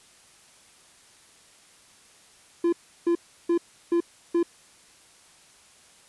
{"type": "tone bursts", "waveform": "triangle", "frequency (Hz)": 341.9, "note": "F4", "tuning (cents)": -37, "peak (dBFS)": -17, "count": 5, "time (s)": [2.64, 4.43], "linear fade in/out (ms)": 5, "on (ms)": 86, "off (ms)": 340, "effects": ["white hiss -55 dBFS RMS until 6.08 s", "resampled to 24000 Hz"]}